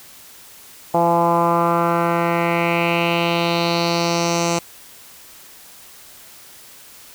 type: tone with low-pass filter sweep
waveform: 10% pulse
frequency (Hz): 170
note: F3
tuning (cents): -46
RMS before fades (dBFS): -18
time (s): 0.94-4.59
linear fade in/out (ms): 5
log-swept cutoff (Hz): 810 to 7000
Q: 3
effects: white hiss -43 dBFS RMS until 7.14 s